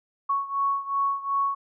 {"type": "beating tone pair", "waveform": "sine", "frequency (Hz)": [1108.7, 1111.4], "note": ["C#6", "C#6"], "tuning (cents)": [0, 4], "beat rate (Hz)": 2.7, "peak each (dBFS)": [-25, -28], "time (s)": [0.29, 1.55], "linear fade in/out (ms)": 10, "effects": []}